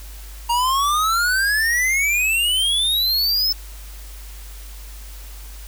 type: exponential sweep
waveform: square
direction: up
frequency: 932.3 to 5300 Hz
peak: -17 dBFS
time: 0.49-3.53 s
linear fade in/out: 10 ms
effects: added 50 Hz sine -34 dBFS peak until 5.67 s + white hiss -43 dBFS RMS until 5.67 s